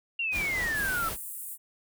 sine exponential sweep, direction down, 2803 to 1300 Hz, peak -27 dBFS, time 0.19-1.09 s, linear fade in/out 5 ms
pink noise with tremolo, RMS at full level -36 dBFS, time 0.31-1.17 s, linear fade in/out 50 ms, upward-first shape sine, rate 3.9 Hz, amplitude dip 25%
pink high-pass noise, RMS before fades -39 dBFS, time 0.73-1.58 s, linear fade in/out 50 ms, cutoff 8500 Hz, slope 48 dB/octave
effects none

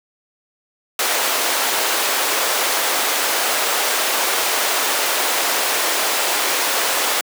pink high-pass noise, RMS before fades -19 dBFS, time 0.99-7.21 s, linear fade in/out 2 ms, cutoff 510 Hz, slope 12 dB/octave, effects high-pass 300 Hz 12 dB/octave

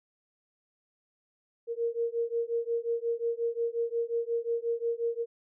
sine beating tone pair, 463.3 / 468.9 Hz, A#4 / A#4, -11 / +10 cents, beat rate 5.6 Hz, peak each -31 dBFS, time 1.67-5.26 s, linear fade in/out 50 ms, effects none

